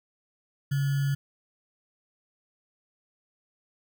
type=tone with sample-and-hold; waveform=sine; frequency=139.3 Hz; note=C#3; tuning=9 cents sharp; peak=-23 dBFS; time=0.71-1.15 s; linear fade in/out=10 ms; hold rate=1575 Hz; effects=none